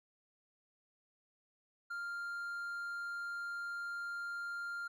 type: tone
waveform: triangle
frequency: 1396.9 Hz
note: F6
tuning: in tune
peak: -37 dBFS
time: 1.9-4.88 s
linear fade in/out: 10 ms
effects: none